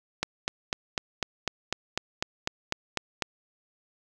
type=click train; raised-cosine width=0.2 ms; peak=-9 dBFS; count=13; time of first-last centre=0.23-3.223 s; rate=4.01 Hz; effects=none